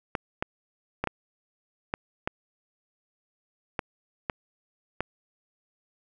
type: clicks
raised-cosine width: 0.5 ms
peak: -12 dBFS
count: 9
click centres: 0.152 / 0.425 / 1.04 / 1.073 / 1.939 / 2.275 / 3.792 / 4.298 / 5.006 s
effects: none